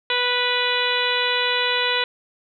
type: harmonic tone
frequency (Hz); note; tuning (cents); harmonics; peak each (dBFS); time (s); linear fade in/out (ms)
492.4; B4; -5; 1 / 2 / 3 / 4 / 5 / 6 / 7 / 8; -27 / -27 / -27 / -27 / -27 / -27 / -27 / -27; 0.1-2.04; 2
effects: none